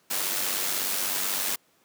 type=noise with amplitude modulation; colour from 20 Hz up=white; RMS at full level=-26 dBFS; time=0.1-1.56 s; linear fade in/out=10 ms; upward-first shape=sine; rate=96.3 Hz; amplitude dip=45%; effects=pink hiss -64 dBFS RMS until 1.84 s + high-pass 200 Hz 12 dB/octave